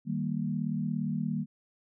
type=chord; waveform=sine; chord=Eb major; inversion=none; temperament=equal; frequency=155.56 / 196 / 233.1 Hz; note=Eb3 / G3 / Bb3; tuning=0 / 0 / 0 cents; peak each=-33 dBFS; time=0.05-1.46 s; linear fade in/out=50 ms; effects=none